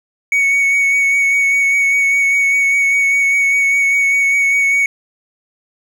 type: tone with vibrato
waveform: triangle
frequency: 2229 Hz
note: C#7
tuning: 9 cents sharp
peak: -9 dBFS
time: 0.32-4.86 s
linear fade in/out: 2 ms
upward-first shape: sine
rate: 5 Hz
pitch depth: 16 cents each way
effects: none